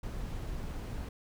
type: noise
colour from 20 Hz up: brown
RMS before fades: -38 dBFS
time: 0.03-1.09 s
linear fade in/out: 5 ms
effects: none